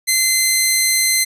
10% pulse tone, 2064 Hz, C7, 24 cents flat, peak -4 dBFS, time 0.07-1.25 s, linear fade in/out 20 ms, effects resampled to 32000 Hz

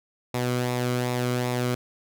sawtooth tone with flanger, 123.8 Hz, B2, 5 cents sharp, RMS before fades -26 dBFS, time 0.34-1.75 s, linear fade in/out 5 ms, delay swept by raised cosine 0.65 to 1.15 ms, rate 2.6 Hz, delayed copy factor -0.5, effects none

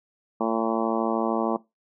harmonic tone, 113 Hz, A2, 47 cents sharp, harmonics 2 / 3 / 4 / 5 / 6 / 7 / 8 / 9 / 10, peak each -27 / -29 / -30 / -31 / -32 / -32 / -33 / -34 / -34 dBFS, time 0.4-1.57 s, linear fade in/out 10 ms, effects noise-tail reverb RT60 0.2 s tail -19 dB re dry

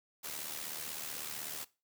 white noise with amplitude modulation, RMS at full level -39 dBFS, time 0.23-1.65 s, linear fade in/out 20 ms, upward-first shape sine, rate 76 Hz, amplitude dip 60%, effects noise-tail reverb RT60 0.3 s tail -20 dB re dry + high-pass 100 Hz 12 dB/octave

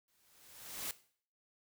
white noise with exponential growth, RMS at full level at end -38 dBFS, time 0.08-0.91 s, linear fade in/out 1 ms, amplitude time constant 180 ms, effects noise-tail reverb RT60 0.5 s tail -17 dB re dry

